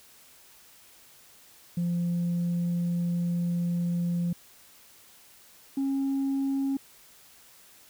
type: tone pair in turn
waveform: sine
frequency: 173.3 / 272.7 Hz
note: F3 / C#4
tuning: -13 / -28 cents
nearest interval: minor sixth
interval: 785 cents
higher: second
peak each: -23 / -23 dBFS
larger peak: neither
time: 1.77-4.33 / 5.77-6.77 s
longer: first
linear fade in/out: 5 ms
effects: tanh soft clip ceiling -23 dBFS + white hiss -55 dBFS RMS until 7.89 s